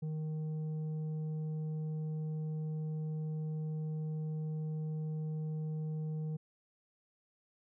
triangle tone with tanh clipping, 155.56 Hz, D#3, in tune, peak -36 dBFS, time 0.02-6.37 s, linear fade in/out 10 ms, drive 10 dB, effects none

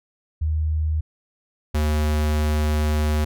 sine / square tone pair in turn, 77.78 / 75.83 Hz, D#2 / D#2, 0 / -44 cents, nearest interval unison, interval 44 cents, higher first, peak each -19 dBFS, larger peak neither, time 0.41-1.01 / 1.74-3.25 s, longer second, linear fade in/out 10 ms, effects none

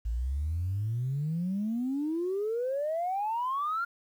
sine exponential sweep, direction up, 54 to 1416 Hz, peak -27 dBFS, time 0.05-3.85 s, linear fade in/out 10 ms, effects tanh soft clip ceiling -24 dBFS + 10-bit

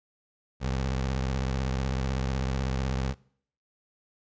20% pulse tone with vibrato, 65.7 Hz, C2, 8 cents sharp, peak -22 dBFS, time 0.6-3.15 s, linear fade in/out 50 ms, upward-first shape sine, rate 16 Hz, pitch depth 120 cents each way, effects noise-tail reverb RT60 0.6 s tail -24 dB re dry + resampled to 16000 Hz

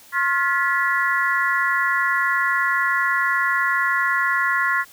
sine tone cluster, 1071 / 1405 / 1721 / 1951 Hz, C6 / F6 / A6 / B6, +40 / +10 / -39 / -22 cents, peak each -23 dBFS, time 0.12-4.85 s, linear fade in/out 50 ms, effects white hiss -48 dBFS RMS until 4.92 s

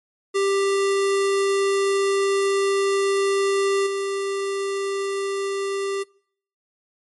square tone with level steps, 394.2 Hz, G4, 10 cents sharp, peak -19 / -24 dBFS, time 0.34-6.04 s, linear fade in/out 20 ms, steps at 3.86 s, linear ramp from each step 10 ms, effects noise-tail reverb RT60 0.6 s tail -25 dB re dry + MP3 48 kbps

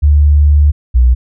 sine tone pair in turn, 73.42 / 61.57 Hz, D2 / B1, 0 / -5 cents, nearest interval minor third, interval 305 cents, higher first, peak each -4 dBFS, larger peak neither, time 0.02-0.72 / 0.94-1.15 s, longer first, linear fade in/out 20 ms, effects none

